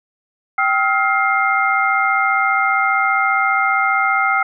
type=tone cluster; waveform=sine; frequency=779 / 1283 / 1398 / 2111 Hz; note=G5 / E6 / F6 / C7; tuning=-11 / -47 / +1 / +15 cents; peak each=-19 dBFS; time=0.58-4.43 s; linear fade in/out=5 ms; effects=none